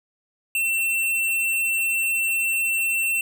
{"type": "tone", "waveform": "square", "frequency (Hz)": 2698, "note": "E7", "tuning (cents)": 40, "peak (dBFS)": -21, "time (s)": [0.55, 3.21], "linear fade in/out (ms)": 2, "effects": []}